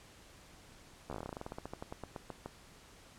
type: slowing click train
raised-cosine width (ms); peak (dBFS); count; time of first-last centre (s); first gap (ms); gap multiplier
1; -27; 24; 1.1-2.46; 13; 1.12
effects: pink hiss -58 dBFS RMS until 3.18 s + low-pass 10000 Hz 12 dB/octave